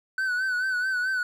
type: tone with vibrato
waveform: triangle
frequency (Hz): 1506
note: F#6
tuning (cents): +30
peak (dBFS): -22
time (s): 0.18-1.23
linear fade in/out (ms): 2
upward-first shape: sine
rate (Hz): 4.6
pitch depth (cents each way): 54
effects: none